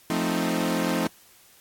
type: chord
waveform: sawtooth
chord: F dominant seventh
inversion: none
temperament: equal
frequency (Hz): 174.61 / 220 / 261.6 / 311.1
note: F3 / A3 / C4 / Eb4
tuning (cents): 0 / 0 / 0 / 0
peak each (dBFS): -25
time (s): 0.1-1.07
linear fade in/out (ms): 2
effects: white hiss -55 dBFS RMS until 1.6 s + AAC 64 kbps